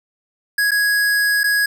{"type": "tone with dropouts", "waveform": "square", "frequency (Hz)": 1663, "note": "G#6", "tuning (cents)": 2, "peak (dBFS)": -15, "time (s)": [0.58, 1.66], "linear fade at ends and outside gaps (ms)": 5, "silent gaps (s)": [[0.709, 0.716], [1.434, 1.44]], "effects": []}